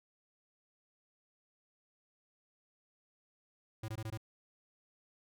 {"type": "tone bursts", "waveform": "square", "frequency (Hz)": 110, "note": "A2", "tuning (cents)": 0, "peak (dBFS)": -39, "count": 5, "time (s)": [3.83, 4.175], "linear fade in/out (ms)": 5, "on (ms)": 53, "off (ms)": 20, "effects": []}